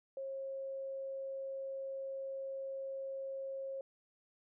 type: tone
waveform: sine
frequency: 540 Hz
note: C#5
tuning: 45 cents flat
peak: -39 dBFS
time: 0.17-3.81 s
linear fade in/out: 2 ms
effects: none